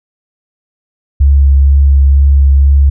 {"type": "tone with vibrato", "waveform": "sine", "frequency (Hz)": 69.3, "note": "C#2", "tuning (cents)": 0, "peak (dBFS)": -3, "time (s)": [1.2, 2.9], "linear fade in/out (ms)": 10, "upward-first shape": "triangle", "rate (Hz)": 2.1, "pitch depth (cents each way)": 18, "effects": []}